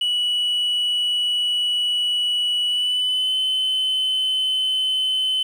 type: tone with pitch glide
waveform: sine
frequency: 2942 to 3046 Hz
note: F#7 to F#7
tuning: -11 to +50 cents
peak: -16 dBFS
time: 0.01-5.43 s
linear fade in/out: 5 ms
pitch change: +61 cents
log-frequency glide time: 2.67-3.35 s
effects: tanh soft clip ceiling -17 dBFS + 8-bit